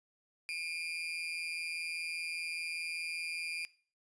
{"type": "tone with amplitude modulation", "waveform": "35% pulse", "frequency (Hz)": 2407, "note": "D7", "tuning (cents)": 42, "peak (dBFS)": -31, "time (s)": [0.49, 3.65], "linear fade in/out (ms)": 0, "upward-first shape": "sine", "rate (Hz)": 165, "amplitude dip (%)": 70, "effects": ["noise-tail reverb RT60 0.4 s tail -19 dB re dry", "resampled to 22050 Hz"]}